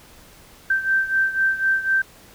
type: beating tone pair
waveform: sine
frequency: 1561 / 1565 Hz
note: G6 / G6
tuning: -8 / -3 cents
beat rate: 4 Hz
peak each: -19 / -23 dBFS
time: 0.7-2.02 s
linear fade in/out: 5 ms
effects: pink hiss -48 dBFS RMS until 2.34 s